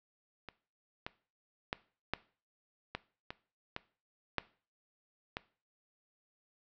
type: clicks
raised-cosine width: 0.3 ms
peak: -28 / -22 / -17 / -15 / -20 / -24 / -21 / -14 / -20 dBFS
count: 9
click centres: 0.487 / 1.065 / 1.729 / 2.136 / 2.95 / 3.305 / 3.764 / 4.383 / 5.369 s
effects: noise-tail reverb RT60 0.4 s tail -19 dB re dry + low-pass 5000 Hz 12 dB/octave